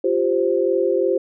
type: chord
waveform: sine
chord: F suspended second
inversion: none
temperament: equal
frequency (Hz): 349.2 / 392 / 523.3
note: F4 / G4 / C5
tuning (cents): 0 / 0 / 0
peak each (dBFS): -21 / -20 / -20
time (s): 0.04-1.18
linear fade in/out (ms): 5
effects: none